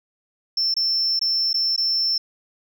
sine tone with dropouts, 5360 Hz, E8, 28 cents sharp, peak -17 dBFS, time 0.57-2.18 s, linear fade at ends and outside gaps 5 ms, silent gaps 0.741-0.765 / 1.193-1.213 / 1.531-1.541 / 1.763-1.777 s, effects tanh soft clip ceiling -15 dBFS

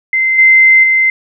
sine tone with level steps, 2074 Hz, C7, 16 cents flat, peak -9 / -3 / -7 dBFS, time 0.13-1.1 s, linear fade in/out 2 ms, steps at 0.38 / 0.83 s, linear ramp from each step 10 ms, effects none

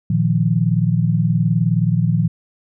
sine chord, Bb suspended fourth, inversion none, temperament equal, 116.54 / 155.56 / 174.61 Hz, Bb2 / Eb3 / F3, 0 / 0 / 0 cents, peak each -18 dBFS, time 0.1-2.28 s, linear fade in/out 5 ms, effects none

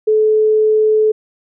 sine tone, 431.9 Hz, A4, 32 cents flat, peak -9 dBFS, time 0.07-1.12 s, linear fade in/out 10 ms, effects none

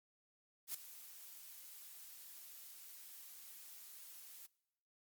blue noise with ADSR envelope, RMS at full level -41 dBFS, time 0.67-4.47 s, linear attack 74 ms, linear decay 5 ms, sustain -14 dB, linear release 15 ms, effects noise-tail reverb RT60 0.9 s tail -23 dB re dry + Opus 48 kbps

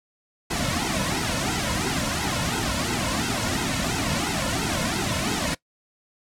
pink noise with flanger, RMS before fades -25 dBFS, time 0.5-5.55 s, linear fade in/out 10 ms, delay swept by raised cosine 1.7 to 2.57 ms, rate 2.9 Hz, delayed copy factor -0.9, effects noise-tail reverb RT60 0.1 s tail -21 dB re dry + low-pass 9000 Hz 12 dB/octave

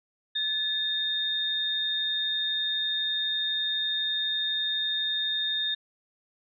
sine tone pair together, 1730 / 3666 Hz, A6 / A#7, -30 / -30 cents, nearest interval octave + minor second, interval 1300 cents, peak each -35 / -26 dBFS, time 0.35-5.75 s, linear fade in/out 10 ms, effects none

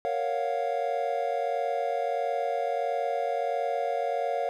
triangle chord, Gb major seventh, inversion first, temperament equal, 466.2 / 554.4 / 698.5 / 740 Hz, Bb4 / Db5 / F5 / Gb5, 0 / 0 / 0 / 0 cents, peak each -31 / -29 / -28 / -33 dBFS, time 0.05-4.49 s, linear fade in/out 0 ms, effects none

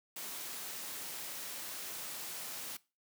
white noise, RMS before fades -43 dBFS, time 0.16-2.77 s, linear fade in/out 5 ms, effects noise-tail reverb RT60 0.3 s tail -21 dB re dry + high-pass 150 Hz 12 dB/octave

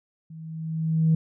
sine tone with level ramp, 160.4 Hz, E3, 47 cents flat, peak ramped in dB -39 to -14 dBFS, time 0.3-1.15 s, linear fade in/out 5 ms, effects tanh soft clip ceiling -12 dBFS

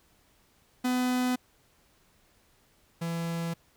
45% pulse tone pair in turn, 250.9 / 167.46 Hz, B3 / E3, +28 / +28 cents, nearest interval perfect fifth, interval 700 cents, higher first, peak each -25 / -30 dBFS, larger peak first, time 0.84-1.36 / 3.01-3.54 s, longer second, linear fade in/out 10 ms, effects pink hiss -65 dBFS RMS until 3.76 s

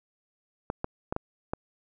clicks, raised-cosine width 1 ms, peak -15 dBFS, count 5, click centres 0.701 / 0.844 / 1.125 / 1.164 / 1.535 s, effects none

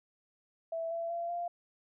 sine tone with pitch steps, 659.3 / 670.8 / 682.6 / 694.5 Hz, E5 / E5 / F5 / F5, 0 / +30 / -40 / -10 cents, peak -33 dBFS, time 0.72-1.48 s, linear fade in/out 5 ms, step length 190 ms, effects none

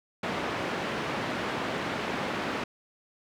pink band-pass noise, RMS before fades -32 dBFS, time 0.23-2.64 s, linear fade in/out 5 ms, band 200 to 2600 Hz, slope 12 dB/octave, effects none

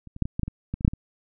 clicks, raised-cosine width 5 ms, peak -30 / -26 / -9 / -17 / -14 / -12 / -19 / -16 / -23 / -6 / -6 / -21 dBFS, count 12, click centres 0.073 / 0.164 / 0.223 / 0.255 / 0.395 / 0.433 / 0.48 / 0.74 / 0.809 / 0.849 / 0.879 / 0.935 s, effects none

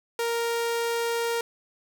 sawtooth tone, 466.2 Hz, A#4, in tune, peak -21 dBFS, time 0.19-1.41 s, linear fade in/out 2 ms, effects none

